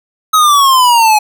square exponential sweep, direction down, 1282 to 837 Hz, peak -6 dBFS, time 0.33-1.19 s, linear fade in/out 10 ms, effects none

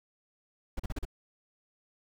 brown noise bursts, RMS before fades -33 dBFS, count 5, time 0.77-1.052 s, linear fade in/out 5 ms, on 26 ms, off 38 ms, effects none

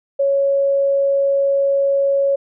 sine tone, 554.4 Hz, C#5, in tune, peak -13 dBFS, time 0.19-2.36 s, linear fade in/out 10 ms, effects none

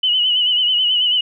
sine tone with vibrato, 2969 Hz, F#7, 5 cents sharp, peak -13 dBFS, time 0.03-1.21 s, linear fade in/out 5 ms, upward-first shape sine, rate 9.2 Hz, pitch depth 57 cents each way, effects none

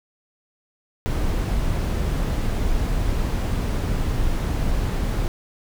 brown noise, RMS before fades -22 dBFS, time 1.06-5.28 s, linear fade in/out 0 ms, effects none

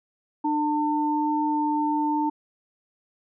sine tone pair together, 300 / 899 Hz, D4 / A5, +37 / +37 cents, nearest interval octave + perfect fifth, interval 1900 cents, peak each -24 dBFS, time 0.44-2.3 s, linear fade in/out 10 ms, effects none

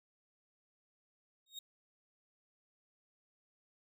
35% pulse tone with exponential growth, 3729 Hz, A#7, in tune, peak -38 dBFS, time 1.46-1.59 s, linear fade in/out 5 ms, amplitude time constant 28 ms, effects none

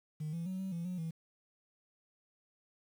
sine tone with pitch steps, 153.6 / 167.9 / 186.9 / 190.7 / 169.4 / 181.6 / 163.1 Hz, D#3 / E3 / F#3 / G3 / E3 / F#3 / E3, -22 / +32 / +18 / -47 / +48 / -32 / -18 cents, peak -34 dBFS, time 0.2-1.11 s, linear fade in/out 10 ms, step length 130 ms, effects tanh soft clip ceiling -34 dBFS + 10-bit

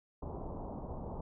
pink low-pass noise, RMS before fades -42 dBFS, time 0.22-1.21 s, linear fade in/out 5 ms, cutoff 1000 Hz, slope 48 dB/octave, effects none

